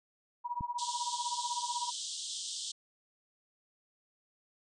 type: tone with tremolo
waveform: sine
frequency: 964 Hz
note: B5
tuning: 42 cents flat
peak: -30 dBFS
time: 0.44-1.91 s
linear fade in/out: 20 ms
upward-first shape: triangle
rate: 16 Hz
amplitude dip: 100%
type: click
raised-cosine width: 5 ms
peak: -27 dBFS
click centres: 0.609 s
type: band-pass noise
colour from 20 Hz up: pink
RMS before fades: -40 dBFS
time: 0.78-2.72 s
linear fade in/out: 10 ms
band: 3100 to 8800 Hz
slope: 96 dB/octave
effects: none